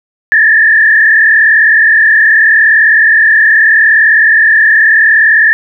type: tone with frequency modulation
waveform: sine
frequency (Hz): 1760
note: A6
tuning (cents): 0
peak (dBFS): -3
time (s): 0.32-5.53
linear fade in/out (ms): 0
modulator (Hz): 39.2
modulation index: 1.8
effects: none